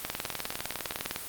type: two click trains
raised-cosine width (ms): 0.2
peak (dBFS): -20 / -13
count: 13 / 23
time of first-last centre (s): 0.26-1.055 / 0.05-1.161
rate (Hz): 15.1 / 19.8
effects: white hiss -40 dBFS RMS until 1.28 s + Opus 24 kbps